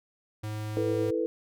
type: tone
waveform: square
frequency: 107 Hz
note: A2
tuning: 48 cents flat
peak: -33 dBFS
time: 0.43-1.11 s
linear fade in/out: 10 ms
type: chord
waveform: sine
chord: E suspended fourth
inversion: none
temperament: equal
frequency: 329.6 / 440 / 493.9 Hz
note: E4 / A4 / B4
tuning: 0 / 0 / 0 cents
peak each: -30 dBFS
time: 0.77-1.26 s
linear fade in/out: 0 ms
effects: none